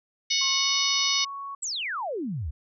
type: harmonic tone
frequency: 736 Hz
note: F#5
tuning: 9 cents flat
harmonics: 3 / 4 / 5 / 6 / 7 / 8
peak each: -30 / -30 / -28 / -30 / -28 / -30 dBFS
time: 0.3-1.25 s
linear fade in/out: 10 ms
type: tone with pitch glide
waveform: sine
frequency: 1077 to 1111.8 Hz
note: C6 to C#6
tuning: +50 to +5 cents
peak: -33 dBFS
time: 0.41-1.55 s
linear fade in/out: 5 ms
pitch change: +55 cents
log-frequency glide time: 0.51-0.75 s
type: exponential sweep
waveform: sine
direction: down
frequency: 8240 to 63.1 Hz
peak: -28 dBFS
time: 1.62-2.51 s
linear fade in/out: 10 ms
effects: none